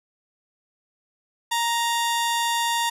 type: tone pair together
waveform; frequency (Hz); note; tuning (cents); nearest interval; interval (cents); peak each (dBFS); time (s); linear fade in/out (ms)
sawtooth; 934 / 3530; A#5 / A7; +3 / +5; octave + major seventh; 2302; -18 / -27; 1.51-2.9; 10
effects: resampled to 32000 Hz + 9-bit